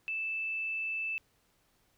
sine tone, 2637 Hz, E7, in tune, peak -32 dBFS, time 0.08-1.18 s, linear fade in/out 0 ms, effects pink hiss -71 dBFS RMS until 1.97 s

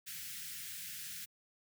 white band-stop noise, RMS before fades -45 dBFS, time 0.06-1.26 s, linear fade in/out 20 ms, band 200 to 1500 Hz, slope 48 dB/octave, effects high-pass 100 Hz 12 dB/octave

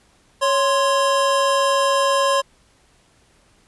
square tone pair together, 554.4 / 1046.5 Hz, C#5 / C6, 0 / 0 cents, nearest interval major seventh, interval 1100 cents, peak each -19 dBFS, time 0.41-2.42 s, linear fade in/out 20 ms, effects pink hiss -57 dBFS RMS until 3.67 s + resampled to 24000 Hz

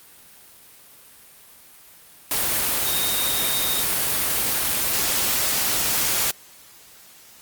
sine tone in noise, 3715 Hz, A#7, 7 cents flat, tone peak -26 dBFS, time 2.86-3.83 s, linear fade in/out 2 ms, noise white, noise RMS -22 dBFS, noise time 2.31-6.31 s, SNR -7 dB, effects white hiss -48 dBFS RMS until 7.41 s + Opus 32 kbps

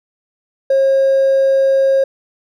triangle tone with hard clipping, 540 Hz, C#5, 45 cents flat, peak -9 dBFS, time 0.7-2.04 s, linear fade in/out 5 ms, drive 2 dB, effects none

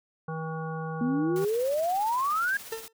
harmonic tone, 160.2 Hz, E3, 49 cents flat, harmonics 1 / 3 / 5 / 7 / 9, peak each -33 / -38 / -40 / -41 / -43 dBFS, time 0.28-1.45 s, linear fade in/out 5 ms
sine exponential sweep, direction up, 233.6 to 1661.2 Hz, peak -24 dBFS, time 1.01-2.57 s, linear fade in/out 2 ms
white noise with tremolo, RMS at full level -42 dBFS, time 1.36-2.88 s, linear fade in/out 0 ms, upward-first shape sine, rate 17 Hz, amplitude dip 40%
40% pulse tone with exponential decay, 449.8 Hz, A4, 38 cents sharp, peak -28 dBFS, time 2.72-2.93 s, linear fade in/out 5 ms, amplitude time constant 45 ms
effects none

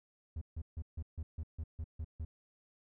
triangle tone bursts, 78.9 Hz, D#2, 25 cents sharp, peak -35 dBFS, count 10, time 0.36-2.25 s, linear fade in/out 5 ms, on 54 ms, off 150 ms, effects none

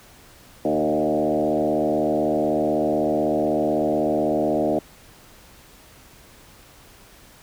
sine tone with frequency modulation, 460 Hz, A#4, 23 cents flat, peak -18 dBFS, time 0.65-4.79 s, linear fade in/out 2 ms, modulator 76 Hz, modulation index 3.1, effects pink hiss -49 dBFS RMS until 7.42 s

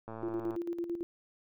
click train, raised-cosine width 1 ms, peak -29 dBFS, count 54, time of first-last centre 0.08-0.553 s, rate 112 Hz
sine tone with tremolo, 342.6 Hz, F4, 33 cents flat, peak -31 dBFS, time 0.23-1.03 s, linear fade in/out 0 ms, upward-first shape square, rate 9 Hz, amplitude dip 60%
effects none

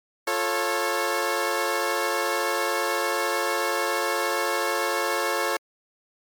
15% pulse chord, F augmented, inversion none, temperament equal with one note detuned, 349.2 / 440 / 548.3 Hz, F4 / A4 / C#5, 0 / 0 / -19 cents, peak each -23 / -21 / -20 dBFS, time 0.27-5.57 s, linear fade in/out 5 ms, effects MP3 96 kbps

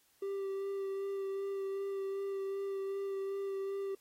triangle tone with vibrato, 392 Hz, G4, in tune, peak -33 dBFS, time 0.22-3.95 s, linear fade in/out 5 ms, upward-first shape sine, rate 2.6 Hz, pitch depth 14 cents each way, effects white hiss -70 dBFS RMS until 4 s + AAC 48 kbps

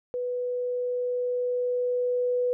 sine tone with level ramp, 493.9 Hz, B4, in tune, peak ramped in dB -27 to -22 dBFS, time 0.14-2.53 s, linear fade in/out 0 ms, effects none

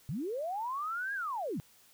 sine linear two-way sweep, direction up then down, 116.54 to 1661.2 to 116.54 Hz, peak -33 dBFS, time 0.09-1.6 s, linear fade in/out 0 ms, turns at 1.14 s, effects white hiss -62 dBFS RMS until 1.93 s

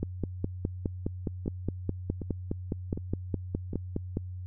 two click trains, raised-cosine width 3 ms, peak -21 / -16 dBFS, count 4 / 21, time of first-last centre 1.46-3.733 / 0.03-4.171 s, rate 1.32 / 4.83 Hz, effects added 91 Hz sine -36 dBFS peak until 4.46 s

